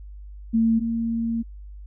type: tone pair in turn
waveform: sine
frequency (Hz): 226.2 / 229.4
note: A3 / A#3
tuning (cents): +48 / -28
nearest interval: unison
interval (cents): 24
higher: second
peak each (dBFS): -16 / -22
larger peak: first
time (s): 0.53-0.8 / 0.8-1.43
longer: second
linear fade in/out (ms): 20
effects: added 50 Hz sine -37 dBFS peak until 1.86 s